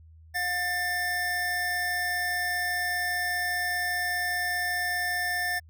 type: tone pair together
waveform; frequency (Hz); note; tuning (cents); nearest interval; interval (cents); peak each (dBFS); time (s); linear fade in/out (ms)
square; 716 / 1782.5; F5 / A6; +43 / +22; octave + major third; 1579; -34 / -28; 0.34-5.6; 20
effects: added 80 Hz sine -49 dBFS peak until 5.69 s